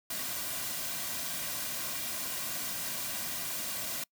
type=noise with comb filter; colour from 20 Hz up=white; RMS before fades=-36 dBFS; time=0.1-4.04 s; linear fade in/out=5 ms; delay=2.3 ms; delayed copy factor=-0.55; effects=noise-tail reverb RT60 0.1 s tail -26 dB re dry